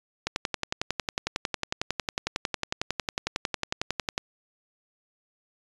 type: click train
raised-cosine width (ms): 0.2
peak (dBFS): -9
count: 44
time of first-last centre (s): 0.27-4.179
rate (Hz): 11
effects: resampled to 22050 Hz